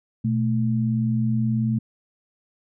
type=tone pair together; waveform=sine; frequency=121.38 / 220 Hz; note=B2 / A3; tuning=-30 / 0 cents; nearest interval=minor seventh; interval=1030 cents; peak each=-22 dBFS; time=0.24-1.79 s; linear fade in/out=10 ms; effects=none